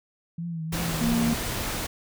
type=tone with vibrato; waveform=sine; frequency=165.3 Hz; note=E3; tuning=5 cents sharp; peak=-29 dBFS; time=0.38-1.34 s; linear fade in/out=5 ms; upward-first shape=triangle; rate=2.9 Hz; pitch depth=75 cents each way
type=noise; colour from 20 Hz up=pink; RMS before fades=-30 dBFS; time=0.72-1.87 s; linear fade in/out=10 ms
type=tone; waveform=triangle; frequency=233.1 Hz; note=A#3; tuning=in tune; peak=-20 dBFS; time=1.01-1.34 s; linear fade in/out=5 ms
effects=none